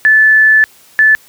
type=tone pair in turn; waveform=sine; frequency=1743 / 1743 Hz; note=A6 / A6; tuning=-17 / -17 cents; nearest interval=unison; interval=0 cents; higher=neither; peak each=-4 dBFS; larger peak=neither; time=0.05-0.64 / 0.99-1.15 s; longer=first; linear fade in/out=0 ms; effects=white hiss -44 dBFS RMS until 1.28 s + high-pass 60 Hz 12 dB/octave